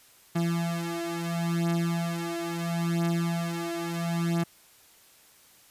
35% pulse beating tone pair, 168.7 / 169.44 Hz, E3 / E3, +40 / +48 cents, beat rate 0.74 Hz, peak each -28 / -28 dBFS, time 0.35-4.44 s, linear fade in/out 10 ms, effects white hiss -57 dBFS RMS until 5.7 s + resampled to 32000 Hz

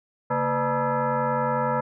sine tone with frequency modulation, 229 Hz, A#3, 31 cents flat, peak -21 dBFS, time 0.3-1.81 s, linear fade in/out 10 ms, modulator 367 Hz, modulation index 3.1, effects none

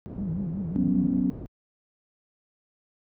pink low-pass noise, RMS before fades -36 dBFS, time 0.06-1.46 s, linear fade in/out 0 ms, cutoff 300 Hz, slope 12 dB/octave
sine tone with vibrato, 180 Hz, F#3, 47 cents flat, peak -28 dBFS, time 0.18-1.13 s, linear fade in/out 2 ms, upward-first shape sine, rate 5.5 Hz, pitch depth 210 cents each way
sine chord, F# suspended fourth, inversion none, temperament equal, 185 / 246.9 / 277.2 Hz, F#3 / B3 / C#4, 0 / 0 / 0 cents, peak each -26 dBFS, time 0.76-1.3 s, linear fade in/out 0 ms
effects high-pass 60 Hz 12 dB/octave

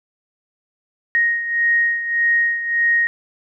sine beating tone pair, 1870 / 1871.7 Hz, A#6 / A#6, +5 / +7 cents, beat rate 1.7 Hz, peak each -16 / -22 dBFS, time 1.15-3.07 s, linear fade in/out 0 ms, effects none

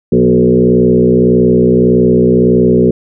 sine tone with frequency modulation, 303.7 Hz, D#4, 42 cents flat, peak -5 dBFS, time 0.12-2.91 s, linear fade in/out 5 ms, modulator 61.7 Hz, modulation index 2.6, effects none

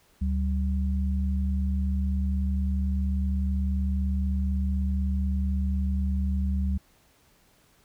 sine tone pair together, 72 / 192.22 Hz, D2 / G3, -34 / -34 cents, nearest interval octave + perfect fourth, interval 1700 cents, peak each -24 / -30 dBFS, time 0.21-6.78 s, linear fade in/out 10 ms, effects pink hiss -62 dBFS RMS until 7.84 s

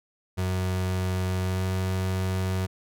35% pulse tone with pitch glide, 92.5 to 93.57 Hz, F#2 to F#2, 0 to +20 cents, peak -23 dBFS, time 0.37-2.67 s, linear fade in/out 20 ms, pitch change +20 cents, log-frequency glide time 1.42-1.65 s, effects none

